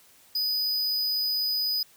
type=tone; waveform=square; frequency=4978 Hz; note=D#8; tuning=in tune; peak=-25 dBFS; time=0.35-1.83 s; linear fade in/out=5 ms; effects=white hiss -57 dBFS RMS until 1.96 s